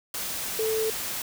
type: tone in noise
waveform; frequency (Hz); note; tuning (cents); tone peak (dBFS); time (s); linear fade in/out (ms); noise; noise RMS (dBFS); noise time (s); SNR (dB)
sine; 440; A4; 0; -24; 0.59-0.9; 2; white; -32; 0.14-1.22; +5
effects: none